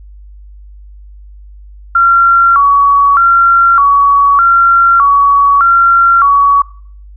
sine tone with vibrato, 1244.5 Hz, D#6, in tune, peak -4 dBFS, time 1.95-6.62 s, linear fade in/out 5 ms, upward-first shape square, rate 0.82 Hz, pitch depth 170 cents each way, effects noise-tail reverb RT60 0.5 s tail -19 dB re dry + added 50 Hz sine -31 dBFS peak until 7.16 s

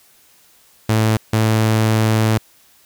sawtooth tone pair in turn, 110 / 110 Hz, A2 / A2, 0 / 0 cents, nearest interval unison, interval 0 cents, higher neither, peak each -9 dBFS, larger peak neither, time 0.89-1.17 / 1.33-2.38 s, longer second, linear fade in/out 5 ms, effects white hiss -52 dBFS RMS until 2.85 s

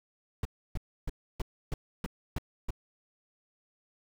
brown noise bursts, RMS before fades -31 dBFS, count 8, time 0.43-2.706 s, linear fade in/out 2 ms, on 22 ms, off 300 ms, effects none

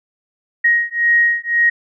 sine beating tone pair, 1880 / 1881.9 Hz, A#6 / A#6, +14 / +16 cents, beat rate 1.9 Hz, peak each -15 dBFS, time 0.64-1.7 s, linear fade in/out 10 ms, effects none

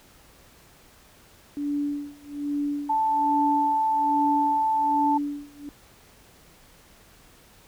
sine tone with tremolo, 289.1 Hz, D4, 27 cents flat, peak -23 dBFS, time 1.57-5.69 s, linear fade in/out 0 ms, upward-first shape sine, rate 1.2 Hz, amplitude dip 95%
sine tone, 880 Hz, A5, in tune, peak -20 dBFS, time 2.89-5.18 s, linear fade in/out 10 ms
effects pink hiss -54 dBFS RMS until 7.67 s

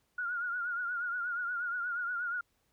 sine tone with vibrato, 1430 Hz, F6, 41 cents sharp, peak -32 dBFS, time 0.18-2.41 s, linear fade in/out 5 ms, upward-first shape triangle, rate 8.4 Hz, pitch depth 75 cents each way, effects pink hiss -75 dBFS RMS until 2.72 s

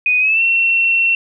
sine tone with pitch glide, 2489 to 2714 Hz, D#7 to E7, 0 to +50 cents, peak -11 dBFS, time 0.06-1.15 s, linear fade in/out 2 ms, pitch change +150 cents, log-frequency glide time 0.19-0.42 s, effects none

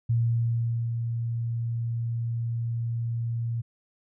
sine tone with ADSR envelope, 116.54 Hz, A#2, in tune, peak -20 dBFS, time 0.09-3.62 s, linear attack 11 ms, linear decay 810 ms, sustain -6 dB, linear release 17 ms, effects none

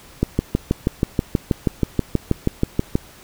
click train, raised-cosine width 3 ms, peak -3 dBFS, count 18, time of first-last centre 0.23-2.954 s, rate 6.24 Hz, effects pink hiss -45 dBFS RMS until 3.23 s

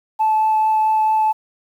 sine tone with vibrato, 870 Hz, A5, 20 cents flat, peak -12 dBFS, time 0.19-1.33 s, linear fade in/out 20 ms, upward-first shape triangle, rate 4.5 Hz, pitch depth 8 cents each way, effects tanh soft clip ceiling -10 dBFS + 8-bit

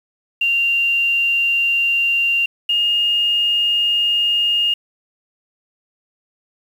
sine tone pair in turn, 2775 / 2840 Hz, F7 / F7, -12 / +28 cents, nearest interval unison, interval 40 cents, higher second, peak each -14 dBFS, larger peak neither, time 0.41-2.46 / 2.69-4.74 s, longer neither, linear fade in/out 5 ms, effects 7-bit

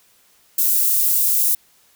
white high-pass noise, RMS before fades -17 dBFS, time 0.58-1.55 s, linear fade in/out 5 ms, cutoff 11000 Hz, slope 12 dB/octave, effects white hiss -56 dBFS RMS until 1.95 s

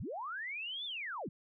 sine linear two-way sweep, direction up then down, 57.1 to 3600 to 105.1 Hz, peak -38 dBFS, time 0-1.29 s, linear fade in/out 5 ms, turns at 0.85 s, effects none

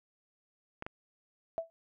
clicks, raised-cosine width 0.5 ms, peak -24 dBFS, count 2, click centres 0.824 / 0.865 s
sine tone with exponential decay, 659.3 Hz, E5, in tune, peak -27 dBFS, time 1.58-1.7 s, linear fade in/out 0 ms, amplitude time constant 25 ms
effects none

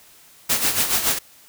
white noise with tremolo, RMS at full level -18 dBFS, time 0.49-1.19 s, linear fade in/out 10 ms, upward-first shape sine, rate 7.1 Hz, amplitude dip 65%, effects white hiss -50 dBFS RMS until 1.48 s

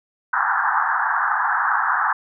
white band-pass noise, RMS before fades -20 dBFS, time 0.33-2.13 s, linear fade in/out 5 ms, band 770 to 1700 Hz, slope 96 dB/octave, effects none

